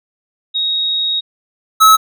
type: tone pair in turn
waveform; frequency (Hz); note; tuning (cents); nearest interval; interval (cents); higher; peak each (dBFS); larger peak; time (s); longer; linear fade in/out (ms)
sine / square; 3769 / 1293.9; A#7 / E6; +18 / -33; octave + perfect fifth; 1851; first; -14 / -5; second; 0.54-1.21 / 1.8-1.97; first; 20
effects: none